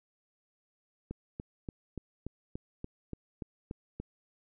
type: click train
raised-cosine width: 3 ms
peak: -25 dBFS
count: 11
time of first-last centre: 1.11-4 s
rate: 3.46 Hz
effects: none